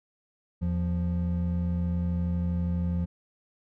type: tone pair together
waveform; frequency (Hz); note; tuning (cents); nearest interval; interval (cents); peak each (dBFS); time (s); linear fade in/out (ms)
triangle; 82.4 / 174.61; E2 / F3; 0 / 0; octave + minor second; 1300; -26 / -26; 0.61-3.06; 20
effects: none